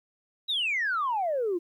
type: exponential sweep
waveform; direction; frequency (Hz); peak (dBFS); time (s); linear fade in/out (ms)
sine; down; 3951 to 329.6; -24; 0.48-1.59; 20
effects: tanh soft clip ceiling -21 dBFS + 11-bit